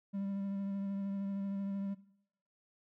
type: tone with vibrato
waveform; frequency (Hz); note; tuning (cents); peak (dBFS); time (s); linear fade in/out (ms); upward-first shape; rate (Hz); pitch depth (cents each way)
triangle; 197.4; G3; +12; -33; 0.13-1.95; 20; triangle; 13; 22
effects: noise-tail reverb RT60 0.7 s tail -18 dB re dry